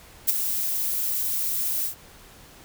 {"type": "noise with ADSR envelope", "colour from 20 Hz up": "violet", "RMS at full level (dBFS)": -17, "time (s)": [0.27, 1.95], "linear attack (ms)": 24, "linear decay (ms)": 17, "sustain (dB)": -9, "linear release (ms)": 100, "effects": ["pink hiss -49 dBFS RMS until 2.64 s"]}